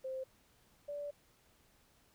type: tone pair in turn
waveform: sine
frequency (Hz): 524 / 580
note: C5 / D5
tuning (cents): +2 / -22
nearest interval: major second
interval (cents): 176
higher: second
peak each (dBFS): -38 / -39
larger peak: first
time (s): 0.04-0.24 / 0.88-1.11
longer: second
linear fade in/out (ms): 10
effects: pink hiss -69 dBFS RMS until 2.14 s